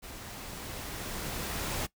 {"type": "noise with level ramp", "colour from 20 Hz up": "pink", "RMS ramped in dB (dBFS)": [-45, -33], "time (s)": [0.02, 1.87], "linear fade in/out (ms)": 20, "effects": ["noise-tail reverb RT60 0.1 s tail -19 dB re dry"]}